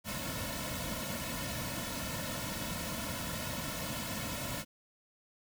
pink noise with comb filter, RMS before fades -38 dBFS, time 0.04-4.65 s, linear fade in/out 50 ms, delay 2.5 ms, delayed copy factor -0.95, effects none

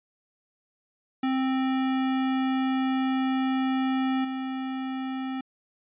square tone with level steps, 262.6 Hz, C4, 6 cents sharp, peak -24 / -30 dBFS, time 1.23-5.41 s, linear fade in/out 5 ms, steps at 4.24 s, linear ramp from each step 10 ms, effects resampled to 8000 Hz

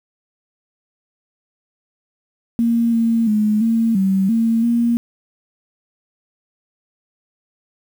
sine tone with pitch steps, 232.6 / 229 / 212.3 / 227.4 / 192.2 / 227.6 / 235.2 Hz, A#3 / A#3 / G#3 / A#3 / G3 / A#3 / A#3, -4 / -31 / +38 / -43 / -34 / -41 / +16 cents, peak -13 dBFS, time 2.59-4.97 s, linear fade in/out 0 ms, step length 340 ms, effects 7-bit

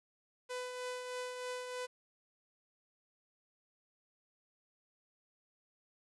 sawtooth tone with tremolo, 500 Hz, B4, 21 cents sharp, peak -34 dBFS, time 0.49-1.87 s, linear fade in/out 20 ms, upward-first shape triangle, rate 3.2 Hz, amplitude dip 45%, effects resampled to 24000 Hz + 11-bit

